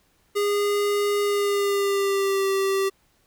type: tone with pitch glide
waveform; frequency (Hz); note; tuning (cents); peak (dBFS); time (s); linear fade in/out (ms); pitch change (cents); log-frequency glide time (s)
square; 409.3 to 389; G#4 to G4; -25 to -13; -21; 0.35-2.9; 20; -88; 1.22-2.48
effects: pink hiss -64 dBFS RMS until 3.26 s